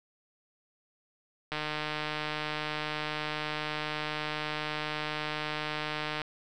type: click train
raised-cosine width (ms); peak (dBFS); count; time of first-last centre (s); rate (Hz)
0.3; -17; 715; 1.52-6.217; 152
effects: none